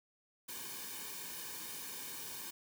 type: noise with comb filter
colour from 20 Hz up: white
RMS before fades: -45 dBFS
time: 0.48-2.51 s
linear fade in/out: 10 ms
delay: 1.5 ms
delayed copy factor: -0.8
effects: none